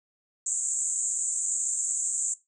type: band-pass noise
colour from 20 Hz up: white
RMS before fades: -29 dBFS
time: 0.46-2.34 s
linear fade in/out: 5 ms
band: 6900 to 8100 Hz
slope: 96 dB/octave
effects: noise-tail reverb RT60 0.2 s tail -17 dB re dry